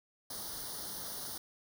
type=noise with comb filter; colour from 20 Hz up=white; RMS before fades=-42 dBFS; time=0.3-1.38 s; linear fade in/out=5 ms; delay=0.2 ms; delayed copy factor=+0.95; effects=none